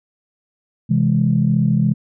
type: chord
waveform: sine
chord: C augmented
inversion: none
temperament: equal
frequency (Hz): 130.81 / 164.81 / 207.7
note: C3 / E3 / G#3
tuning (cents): 0 / 0 / 0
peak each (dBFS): -17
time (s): 0.89-1.94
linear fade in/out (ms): 20
effects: tanh soft clip ceiling -3 dBFS